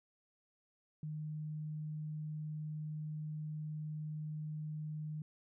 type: tone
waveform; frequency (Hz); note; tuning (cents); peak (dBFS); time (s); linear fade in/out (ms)
sine; 153.2; D#3; -27; -39; 1.03-5.22; 2
effects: none